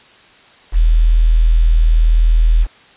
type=tone with quantisation; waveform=sine; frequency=40.47 Hz; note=E1; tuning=31 cents flat; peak=-7 dBFS; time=0.72-2.67 s; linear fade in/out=50 ms; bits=6; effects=white hiss -45 dBFS RMS until 2.96 s + resampled to 8000 Hz